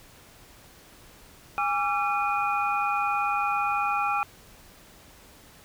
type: tone cluster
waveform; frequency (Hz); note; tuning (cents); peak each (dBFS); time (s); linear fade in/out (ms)
sine; 818 / 1157 / 1359 / 2461; G#5 / D6 / F6 / D#7; -26 / -26 / -48 / -20; -27 / -31 / -28 / -31; 1.58-4.23; 0
effects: pink hiss -52 dBFS RMS until 5.64 s